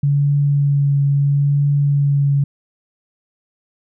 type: tone with vibrato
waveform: sine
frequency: 142 Hz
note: C#3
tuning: 42 cents sharp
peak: -12 dBFS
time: 0.03-2.44 s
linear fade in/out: 5 ms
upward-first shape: triangle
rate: 0.75 Hz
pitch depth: 17 cents each way
effects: none